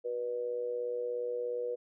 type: tone with amplitude modulation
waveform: sine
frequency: 486.3 Hz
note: B4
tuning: 27 cents flat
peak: -29 dBFS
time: 0.04-1.76 s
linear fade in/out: 20 ms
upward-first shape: sine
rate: 117 Hz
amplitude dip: 65%
effects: none